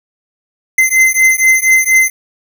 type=beating tone pair; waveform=square; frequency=2064 / 2068.2 Hz; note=C7 / C7; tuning=-24 / -21 cents; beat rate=4.2 Hz; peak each=-11 dBFS; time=0.78-2.1 s; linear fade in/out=5 ms; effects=none

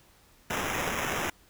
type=noise with sample-and-hold; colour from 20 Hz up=blue; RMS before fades=-31 dBFS; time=0.5-1.3 s; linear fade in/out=5 ms; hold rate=4410 Hz; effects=pink hiss -60 dBFS RMS until 1.49 s

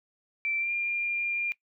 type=tone with pitch glide; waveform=sine; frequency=2338 to 2398 Hz; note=D7 to D7; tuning=-8 to +36 cents; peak=-27 dBFS; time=0.45-1.52 s; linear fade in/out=0 ms; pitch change=+44 cents; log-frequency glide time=0.58-0.71 s; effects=noise-tail reverb RT60 0.1 s tail -19 dB re dry

